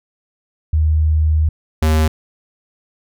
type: tone pair in turn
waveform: sine / square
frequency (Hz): 77.78 / 78.23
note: D#2 / D#2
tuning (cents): 0 / +10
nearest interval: unison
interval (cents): 10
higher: second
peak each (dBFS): -11 / -12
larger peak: first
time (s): 0.73-1.49 / 1.82-2.08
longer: first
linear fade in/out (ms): 5
effects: none